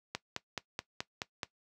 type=click train; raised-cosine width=0.2 ms; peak=-17 dBFS; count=7; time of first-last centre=0.15-1.432 s; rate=4.68 Hz; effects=noise-tail reverb RT60 0.1 s tail -18 dB re dry + high-pass 80 Hz 12 dB/octave